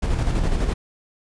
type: noise with tremolo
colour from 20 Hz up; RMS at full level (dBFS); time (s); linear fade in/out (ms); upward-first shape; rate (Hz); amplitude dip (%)
brown; -19; 0.02-0.74; 10; square; 12; 40
effects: resampled to 22050 Hz